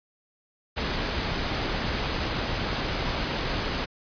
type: noise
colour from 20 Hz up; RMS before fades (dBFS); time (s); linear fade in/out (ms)
pink; -28; 0.76-3.86; 20
effects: resampled to 11025 Hz